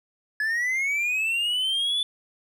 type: linear sweep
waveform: triangle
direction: up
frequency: 1698 to 3492 Hz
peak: -21 dBFS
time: 0.4-2.03 s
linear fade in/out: 2 ms
effects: none